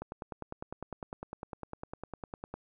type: click train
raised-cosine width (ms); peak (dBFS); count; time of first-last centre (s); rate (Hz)
1; -25; 26; 0.02-2.54; 9.92
effects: none